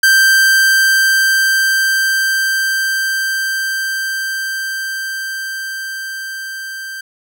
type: tone with level ramp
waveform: 45% pulse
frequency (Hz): 1568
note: G6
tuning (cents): 0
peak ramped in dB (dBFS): -7 to -25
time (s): 0.03-7.01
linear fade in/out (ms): 5
effects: none